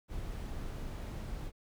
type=noise; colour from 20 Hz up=brown; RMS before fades=-40 dBFS; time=0.08-1.52 s; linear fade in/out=50 ms; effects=none